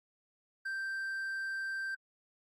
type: tone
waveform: triangle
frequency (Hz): 1568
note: G6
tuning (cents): 0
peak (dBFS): -33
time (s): 0.65-1.95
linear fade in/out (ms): 10
effects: AAC 48 kbps